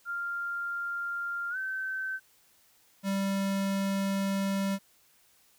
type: tone with pitch glide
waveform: sine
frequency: 1395 to 1538.9 Hz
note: F6 to G6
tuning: -2 to -32 cents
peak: -31 dBFS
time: 0.05-2.2 s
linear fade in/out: 50 ms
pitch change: +170 cents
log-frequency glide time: 1.5-1.57 s
type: tone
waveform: square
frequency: 195.8 Hz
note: G3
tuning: 2 cents flat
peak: -28 dBFS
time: 3.03-4.79 s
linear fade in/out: 50 ms
effects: white hiss -64 dBFS RMS until 5.58 s